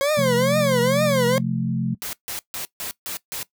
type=tone with vibrato; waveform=40% pulse; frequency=541 Hz; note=C#5; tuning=42 cents flat; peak=-17 dBFS; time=0.01-1.38 s; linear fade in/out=0 ms; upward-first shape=triangle; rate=2.2 Hz; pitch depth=240 cents each way
type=chord; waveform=sine; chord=F major; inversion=second; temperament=equal; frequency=130.81 / 174.61 / 220 Hz; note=C3 / F3 / A3; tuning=0 / 0 / 0 cents; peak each=-25 dBFS; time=0.17-1.95 s; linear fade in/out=10 ms
type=noise bursts; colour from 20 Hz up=white; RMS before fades=-30 dBFS; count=6; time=2.02-3.43 s; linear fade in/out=0 ms; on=110 ms; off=150 ms
effects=noise-tail reverb RT60 0.1 s tail -19 dB re dry